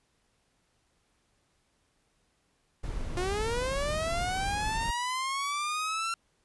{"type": "noise", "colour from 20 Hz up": "brown", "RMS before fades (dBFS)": -35, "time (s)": [2.83, 4.91], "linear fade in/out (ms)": 10}
{"type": "linear sweep", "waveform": "sawtooth", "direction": "up", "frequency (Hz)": [349.2, 1365], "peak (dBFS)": -26, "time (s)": [3.17, 6.14], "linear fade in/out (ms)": 2}
{"effects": ["pink hiss -72 dBFS RMS until 6.44 s", "resampled to 24000 Hz"]}